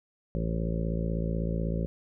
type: harmonic tone with a mistuned harmonic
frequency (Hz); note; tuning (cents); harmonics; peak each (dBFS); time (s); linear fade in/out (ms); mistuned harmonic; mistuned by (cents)
56.1; A1; +34; 1 / 2 / 3 / 4 / 5 / 6 / 7 / 8 / 9 / 10; -31 / -37 / -31 / -38 / -44 / -43 / -41 / -43 / -42 / -41; 0.35-1.86; 0; 10; -25
effects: none